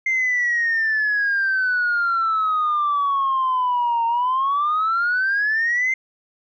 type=exponential two-way sweep; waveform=sine; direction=down then up; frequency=2100 to 918 to 2100 Hz; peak=-16 dBFS; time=0.06-5.94 s; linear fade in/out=5 ms; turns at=4.06 s; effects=tanh soft clip ceiling -14 dBFS